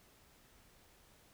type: silence
effects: pink hiss -65 dBFS RMS until 1.33 s